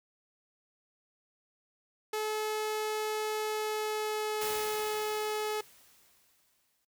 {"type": "tone with pitch glide", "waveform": "sawtooth", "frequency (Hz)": [429.9, 426.7], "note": ["A4", "G#4"], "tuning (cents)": [-40, 47], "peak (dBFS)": -27, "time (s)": [2.13, 5.61], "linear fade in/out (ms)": 5, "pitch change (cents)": -13, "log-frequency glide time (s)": [3.42, 4.78]}
{"type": "noise with exponential decay", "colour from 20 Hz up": "white", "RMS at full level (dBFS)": -37, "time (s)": [4.41, 6.85], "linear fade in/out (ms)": 5, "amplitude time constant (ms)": 530}
{"effects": ["noise-tail reverb RT60 0.1 s tail -19 dB re dry"]}